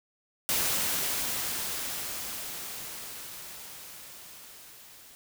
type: noise with level ramp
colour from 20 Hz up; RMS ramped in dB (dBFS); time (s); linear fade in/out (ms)
white; -27 to -52; 0.49-5.15; 0
effects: none